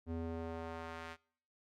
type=tone with band-pass filter sweep; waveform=square; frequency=82.3 Hz; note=E2; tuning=2 cents flat; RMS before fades=-43 dBFS; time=0.06-1.17 s; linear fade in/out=50 ms; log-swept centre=240 to 1900 Hz; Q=0.85; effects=noise-tail reverb RT60 0.6 s tail -25 dB re dry